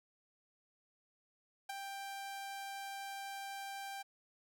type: tone with ADSR envelope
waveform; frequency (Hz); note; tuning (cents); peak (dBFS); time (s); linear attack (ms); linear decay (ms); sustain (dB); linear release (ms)
sawtooth; 788; G5; +9; -34; 1.69-4.03; 8; 14; -5; 17
effects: none